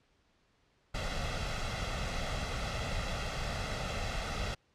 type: noise with comb filter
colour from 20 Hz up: pink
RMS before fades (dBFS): -35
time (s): 0.94-4.55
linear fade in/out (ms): 10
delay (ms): 1.5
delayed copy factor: +0.65
effects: pink hiss -71 dBFS RMS until 4.74 s + low-pass 5000 Hz 12 dB/octave